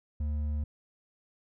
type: tone with hard clipping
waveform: triangle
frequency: 75 Hz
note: D2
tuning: 37 cents sharp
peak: -30 dBFS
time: 0.2-0.64 s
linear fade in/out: 5 ms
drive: 8 dB
effects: none